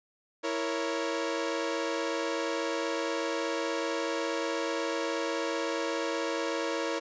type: chord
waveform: sawtooth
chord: A# diminished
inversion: second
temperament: equal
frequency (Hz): 329.6 / 466.2 / 554.4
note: E4 / A#4 / C#5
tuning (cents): 0 / 0 / 0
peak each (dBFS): -30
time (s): 0.43-7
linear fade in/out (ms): 20
effects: resampled to 16000 Hz